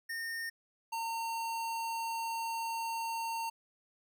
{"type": "tone pair in turn", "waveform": "square", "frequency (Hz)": [1830, 912.8], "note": ["A#6", "A#5"], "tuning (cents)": [-32, -37], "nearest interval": "octave", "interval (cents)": 1205, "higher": "first", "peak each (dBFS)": [-37, -35], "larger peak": "second", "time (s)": [[0.09, 0.5], [0.92, 3.5]], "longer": "second", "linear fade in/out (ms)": 10, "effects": []}